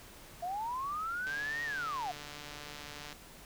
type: linear two-way sweep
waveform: sine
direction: up then down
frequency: 678 to 1893 to 678 Hz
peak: -34 dBFS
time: 0.42-2.12 s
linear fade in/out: 10 ms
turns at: 1.63 s
type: click train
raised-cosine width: 0.2 ms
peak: -28 dBFS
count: 274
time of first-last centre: 1.27-3.127 s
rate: 147 Hz
effects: pink hiss -53 dBFS RMS until 3.45 s